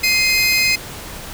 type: tone pair together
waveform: 25% pulse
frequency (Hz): 2093 / 2512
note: C7 / D#7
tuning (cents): 0 / +16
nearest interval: minor third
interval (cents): 316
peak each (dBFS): -13 / -12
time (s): 0.03-0.76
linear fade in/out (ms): 10
effects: pink hiss -32 dBFS RMS until 1.33 s